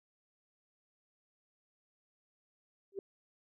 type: tone with exponential growth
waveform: sine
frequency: 392 Hz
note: G4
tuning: in tune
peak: -32 dBFS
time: 2.92-2.99 s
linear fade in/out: 2 ms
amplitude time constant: 15 ms
effects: none